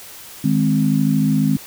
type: chord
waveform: sine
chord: Ab major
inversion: second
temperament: equal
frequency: 155.56 / 207.7 / 261.6 Hz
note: Eb3 / Ab3 / C4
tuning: 0 / 0 / 0 cents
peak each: -18 dBFS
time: 0.44-1.57 s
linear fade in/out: 5 ms
effects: white hiss -38 dBFS RMS until 1.66 s